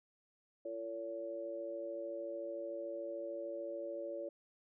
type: harmonic tone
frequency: 113.5 Hz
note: A#2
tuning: 46 cents flat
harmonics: 3 / 4 / 5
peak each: -46 / -49 / -41 dBFS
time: 0.65-4.29 s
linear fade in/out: 5 ms
effects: none